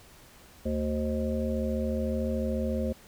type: harmonic tone with a mistuned harmonic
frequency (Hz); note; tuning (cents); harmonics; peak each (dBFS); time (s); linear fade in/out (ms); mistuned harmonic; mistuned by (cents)
75.1; D2; +39; 1 / 3 / 5 / 7 / 8; -32 / -30 / -38 / -33 / -39; 0.65-2.93; 10; 8; +53
effects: pink hiss -54 dBFS RMS until 3.07 s